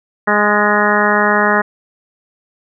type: harmonic tone with a mistuned harmonic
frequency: 207.7 Hz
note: G#3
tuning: in tune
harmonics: 1 / 2 / 3 / 4 / 5 / 6 / 7 / 8 / 9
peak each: -19 / -19 / -19 / -19 / -19 / -19 / -19 / -19 / -19 dBFS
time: 0.27-1.62 s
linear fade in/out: 10 ms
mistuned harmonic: 8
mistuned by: +27 cents
effects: none